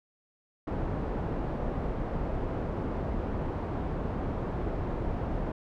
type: low-pass noise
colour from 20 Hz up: pink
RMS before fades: -32 dBFS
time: 0.67-5.52 s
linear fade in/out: 5 ms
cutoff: 780 Hz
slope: 12 dB/octave
effects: none